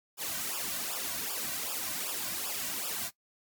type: noise with flanger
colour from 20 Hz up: white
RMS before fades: -35 dBFS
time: 0.17-3.11 s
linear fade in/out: 50 ms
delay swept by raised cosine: 0.48 to 2.38 ms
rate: 2.6 Hz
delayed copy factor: -1
effects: noise-tail reverb RT60 0.1 s tail -20 dB re dry + MP3 96 kbps